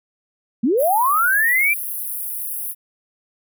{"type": "linear sweep", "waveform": "sine", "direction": "up", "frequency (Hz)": [203, 2393], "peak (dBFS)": -14, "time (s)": [0.63, 1.74], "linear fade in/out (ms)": 10}
{"type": "high-pass noise", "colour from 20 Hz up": "pink", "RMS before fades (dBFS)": -27, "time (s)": [0.77, 2.75], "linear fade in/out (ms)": 50, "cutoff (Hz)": 10000, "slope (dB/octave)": 96}
{"effects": []}